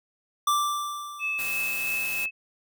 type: tone with exponential decay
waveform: square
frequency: 1174.7 Hz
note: D6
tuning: in tune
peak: -20 dBFS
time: 0.47-1.99 s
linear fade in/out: 5 ms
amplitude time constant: 330 ms
type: tone with tremolo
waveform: sine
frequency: 2600 Hz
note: E7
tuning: 24 cents flat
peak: -25 dBFS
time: 1.19-2.31 s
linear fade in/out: 50 ms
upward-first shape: triangle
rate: 3 Hz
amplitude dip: 30%
type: noise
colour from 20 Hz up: blue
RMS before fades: -35 dBFS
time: 1.38-2.26 s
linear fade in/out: 20 ms
type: click train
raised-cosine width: 0.3 ms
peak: -27 dBFS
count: 111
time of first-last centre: 1.39-2.256 s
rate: 127 Hz
effects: none